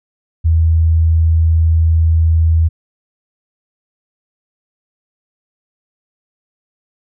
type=tone; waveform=sine; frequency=81.3 Hz; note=E2; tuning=23 cents flat; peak=-8 dBFS; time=0.44-2.69 s; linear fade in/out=20 ms; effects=none